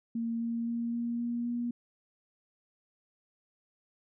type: tone with pitch steps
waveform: sine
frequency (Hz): 230.5 / 232.2 / 234 / 235.8 / 237.5 / 239.3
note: A#3 / A#3 / A#3 / A#3 / A#3 / A#3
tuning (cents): -19 / -7 / +7 / +20 / +33 / +46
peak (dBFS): -30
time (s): 0.15-1.71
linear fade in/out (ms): 5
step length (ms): 260
effects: none